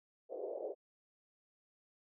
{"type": "band-pass noise", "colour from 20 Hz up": "white", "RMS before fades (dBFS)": -42, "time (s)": [0.29, 0.75], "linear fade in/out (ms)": 50, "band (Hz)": [390, 610], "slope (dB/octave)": 48, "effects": []}